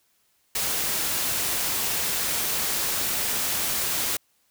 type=noise; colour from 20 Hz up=white; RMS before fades=-26 dBFS; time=0.55-4.17 s; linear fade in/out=5 ms; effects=white hiss -67 dBFS RMS until 4.5 s